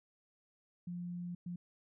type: tone bursts at uneven times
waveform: sine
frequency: 175.7 Hz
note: F3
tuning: 11 cents sharp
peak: -39 dBFS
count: 2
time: 0.87-1.35 / 1.46-1.56 s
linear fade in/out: 5 ms
effects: none